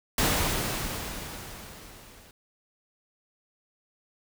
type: noise with level ramp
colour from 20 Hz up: pink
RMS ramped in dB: -23 to -53 dBFS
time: 0.18-2.31 s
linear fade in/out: 2 ms
effects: none